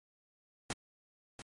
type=noise with echo; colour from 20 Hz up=pink; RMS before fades=-37 dBFS; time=0.7-0.73 s; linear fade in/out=2 ms; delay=690 ms; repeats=1; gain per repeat=-10 dB; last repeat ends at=1.42 s; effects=MP3 48 kbps